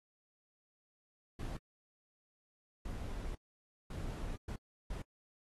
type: noise bursts at uneven times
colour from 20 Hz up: brown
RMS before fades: -41 dBFS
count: 5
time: 1.39-1.57 / 2.85-3.35 / 3.9-4.36 / 4.48-4.56 / 4.9-5.02 s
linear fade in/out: 5 ms
effects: AAC 32 kbps